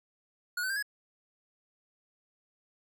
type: tone with pitch steps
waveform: square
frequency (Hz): 1449 / 1521 / 1590 / 1678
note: F#6 / F#6 / G6 / G#6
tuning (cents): -37 / +47 / +24 / +17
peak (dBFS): -31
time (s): 0.57-0.826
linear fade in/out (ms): 5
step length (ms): 64
effects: none